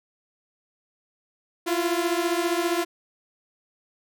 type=beating tone pair; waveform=sawtooth; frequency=337.4 / 352.4 Hz; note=E4 / F4; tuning=+40 / +16 cents; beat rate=15 Hz; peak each=-21 / -22 dBFS; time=1.66-2.85 s; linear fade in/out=20 ms; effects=none